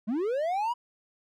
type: linear sweep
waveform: triangle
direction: up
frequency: 196 to 987.8 Hz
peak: -24 dBFS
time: 0.07-0.74 s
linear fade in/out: 20 ms
effects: none